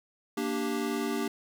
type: chord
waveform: square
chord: G minor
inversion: first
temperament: equal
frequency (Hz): 233.1 / 293.7 / 392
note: Bb3 / D4 / G4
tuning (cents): 0 / 0 / 0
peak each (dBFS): -34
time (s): 0.37-1.28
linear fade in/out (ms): 5
effects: none